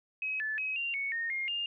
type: tone with pitch steps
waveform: sine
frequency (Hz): 2547 / 1739 / 2546 / 2773 / 2218 / 1844 / 2129 / 2813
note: D#7 / A6 / D#7 / F7 / C#7 / A#6 / C7 / F7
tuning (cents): +40 / -21 / +39 / -13 / 0 / -19 / +30 / +12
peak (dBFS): -31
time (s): 0.22-1.66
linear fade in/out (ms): 2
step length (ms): 180
effects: none